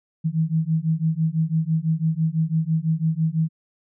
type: beating tone pair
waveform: sine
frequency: 157.6 / 163.6 Hz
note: D#3 / E3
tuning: +23 / -13 cents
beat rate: 6 Hz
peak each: -22 dBFS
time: 0.24-3.49 s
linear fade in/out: 20 ms
effects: none